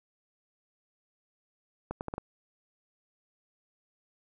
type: accelerating click train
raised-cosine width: 1 ms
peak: -20 dBFS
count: 5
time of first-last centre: 1.91-2.181 s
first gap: 99 ms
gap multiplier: 0.75
effects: none